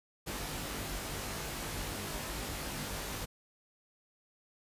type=noise with comb filter; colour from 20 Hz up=pink; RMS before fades=-39 dBFS; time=0.26-3.26 s; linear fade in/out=20 ms; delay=20 ms; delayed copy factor=+0.75; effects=resampled to 32000 Hz